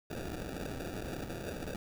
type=noise with sample-and-hold; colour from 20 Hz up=violet; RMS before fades=-40 dBFS; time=0.1-1.76 s; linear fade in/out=2 ms; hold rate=1050 Hz; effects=none